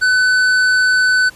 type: tone with hard clipping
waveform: sine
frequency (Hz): 1505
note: F#6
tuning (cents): +29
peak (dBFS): -12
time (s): 0.01-1.3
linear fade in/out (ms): 20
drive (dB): 9
effects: pink hiss -43 dBFS RMS until 1.35 s + resampled to 32000 Hz